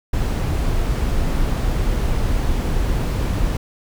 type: noise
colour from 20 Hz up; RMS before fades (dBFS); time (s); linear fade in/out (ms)
brown; -19; 0.13-3.57; 5
effects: none